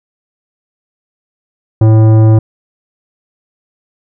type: tone with tanh clipping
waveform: sine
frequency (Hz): 110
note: A2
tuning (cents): 0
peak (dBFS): -5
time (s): 1.81-2.39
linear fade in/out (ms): 5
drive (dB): 14
effects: none